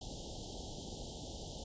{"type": "band-stop noise", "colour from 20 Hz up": "pink", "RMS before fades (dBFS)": -45, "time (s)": [0.01, 1.64], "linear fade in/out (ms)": 5, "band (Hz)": [860, 3000], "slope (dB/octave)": 96, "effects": ["resampled to 16000 Hz"]}